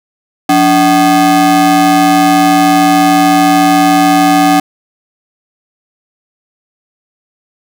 square ring-modulated tone, 233.1 Hz, A#3, in tune, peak -3 dBFS, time 0.49-4.6 s, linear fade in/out 5 ms, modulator 523 Hz, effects 7-bit

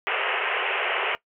white band-pass noise, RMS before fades -26 dBFS, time 0.07-1.15 s, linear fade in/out 0 ms, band 370 to 3000 Hz, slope 96 dB/octave, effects noise-tail reverb RT60 0.1 s tail -19 dB re dry

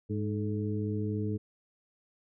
harmonic tone with a mistuned harmonic, 103.83 Hz, G#2, in tune, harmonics 1 / 2 / 3 / 4, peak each -32 / -35 / -37 / -38 dBFS, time 0.09-1.38 s, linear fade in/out 20 ms, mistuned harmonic 4, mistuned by +57 cents, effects none

